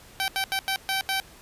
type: tone bursts at uneven times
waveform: 10% pulse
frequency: 773 Hz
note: G5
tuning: 24 cents flat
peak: -16 dBFS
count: 6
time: 0.2-0.28 / 0.36-0.44 / 0.52-0.59 / 0.68-0.76 / 0.89-1.01 / 1.09-1.2 s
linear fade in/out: 0 ms
effects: pink hiss -50 dBFS RMS until 1.41 s + resampled to 32000 Hz